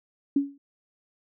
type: tone with exponential decay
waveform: sine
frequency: 280.4 Hz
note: C#4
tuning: 20 cents sharp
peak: -16 dBFS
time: 0.36-0.58 s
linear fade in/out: 5 ms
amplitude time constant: 46 ms
effects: none